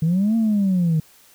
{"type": "linear two-way sweep", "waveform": "sine", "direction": "up then down", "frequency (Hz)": [153.6, 229.8, 153.6], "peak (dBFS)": -14, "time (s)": [0.02, 1], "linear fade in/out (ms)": 5, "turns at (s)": 0.36, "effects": ["tanh soft clip ceiling -13 dBFS", "white hiss -52 dBFS RMS until 1.34 s"]}